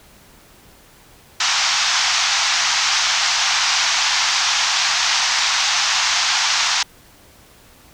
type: band-pass noise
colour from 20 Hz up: white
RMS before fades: -18 dBFS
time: 1.4-6.83 s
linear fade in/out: 5 ms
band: 750 to 6400 Hz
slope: 48 dB/octave
effects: pink hiss -48 dBFS RMS until 7.93 s

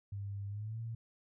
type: tone with pitch glide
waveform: sine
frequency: 100 to 114.21 Hz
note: G2 to A#2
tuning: +35 to -35 cents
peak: -38 dBFS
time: 0.12-0.95 s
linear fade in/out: 5 ms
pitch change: +230 cents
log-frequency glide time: 0.48-0.8 s
effects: none

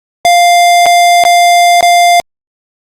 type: tone with dropouts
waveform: square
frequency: 698.5 Hz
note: F5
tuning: in tune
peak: -4 dBFS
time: 0.25-2.2 s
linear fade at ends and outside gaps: 0 ms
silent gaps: 0.858-0.864 / 1.238-1.251 / 1.808-1.827 s
effects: low-pass 11000 Hz 12 dB/octave + Opus 48 kbps

